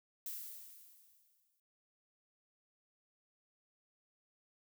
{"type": "noise with exponential decay", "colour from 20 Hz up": "violet", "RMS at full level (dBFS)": -42, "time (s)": [0.26, 1.6], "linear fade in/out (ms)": 2, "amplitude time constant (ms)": 290, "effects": ["noise-tail reverb RT60 0.1 s tail -22 dB re dry"]}